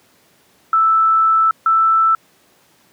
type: tone pair in turn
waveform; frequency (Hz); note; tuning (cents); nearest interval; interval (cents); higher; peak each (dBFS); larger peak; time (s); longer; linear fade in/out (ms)
sine; 1318.5 / 1323.6; E6 / E6; 0 / +7; unison; 7; second; -10; neither; 0.73-1.51 / 1.66-2.15; first; 2
effects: pink hiss -54 dBFS RMS until 2.92 s + high-pass 150 Hz 12 dB/octave